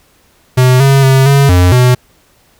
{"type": "tone with pitch steps", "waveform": "square", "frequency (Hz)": [127.4, 136.9, 133.5, 139.3, 89.6, 125.2], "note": ["C3", "C#3", "C3", "C#3", "F2", "B2"], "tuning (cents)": [-46, -21, 35, 9, 45, 24], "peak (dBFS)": -5, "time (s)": [0.57, 1.95], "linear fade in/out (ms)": 10, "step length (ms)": 230, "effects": ["pink hiss -50 dBFS RMS until 2.59 s"]}